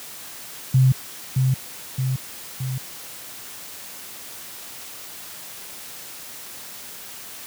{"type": "tone with echo", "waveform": "sine", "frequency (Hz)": 130.5, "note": "C3", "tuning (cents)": -4, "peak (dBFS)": -11, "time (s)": [0.74, 0.92], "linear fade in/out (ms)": 5, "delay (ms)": 620, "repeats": 3, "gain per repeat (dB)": -4, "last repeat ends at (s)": 2.78, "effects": ["white hiss -38 dBFS RMS until 7.46 s", "high-pass 80 Hz 12 dB/octave"]}